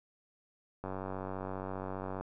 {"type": "click train", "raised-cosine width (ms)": 1, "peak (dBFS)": -25, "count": 131, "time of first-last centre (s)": [0.84, 2.21], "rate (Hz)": 94.9, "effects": []}